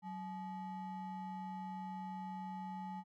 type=ring-modulated tone; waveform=triangle; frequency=522 Hz; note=C5; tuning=4 cents flat; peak=-37 dBFS; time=0.02-3.04 s; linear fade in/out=50 ms; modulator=335 Hz; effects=none